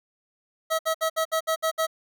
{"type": "tone bursts", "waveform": "25% pulse", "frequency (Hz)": 644, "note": "E5", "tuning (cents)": -41, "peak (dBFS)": -18, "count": 8, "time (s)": [0.7, 1.869], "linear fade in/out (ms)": 20, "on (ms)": 91, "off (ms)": 63, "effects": []}